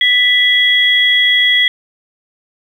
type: tone pair together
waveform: sine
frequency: 1975.5 / 3322 Hz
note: B6 / G#7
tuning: 0 / 0 cents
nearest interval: major sixth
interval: 900 cents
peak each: -11 dBFS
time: 0.01-1.68 s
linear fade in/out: 2 ms
effects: 7-bit